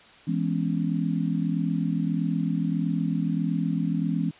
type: chord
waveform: sine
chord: C# minor seventh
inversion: first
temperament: just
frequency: 166.31 / 207.9 / 249.5 / 277.2 Hz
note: E3 / G#3 / B3 / C#4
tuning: +16 / +2 / +18 / 0 cents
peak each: -26 / -29 / -31 / -30 dBFS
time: 0.27-4.31 s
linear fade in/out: 10 ms
effects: white hiss -51 dBFS RMS until 4.39 s + resampled to 8000 Hz